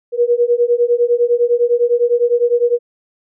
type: beating tone pair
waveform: sine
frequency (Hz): 474.7 / 484.6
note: A#4 / B4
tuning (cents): +31 / -33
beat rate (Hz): 9.9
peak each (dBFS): -14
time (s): 0.12-2.79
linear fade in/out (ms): 50
effects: none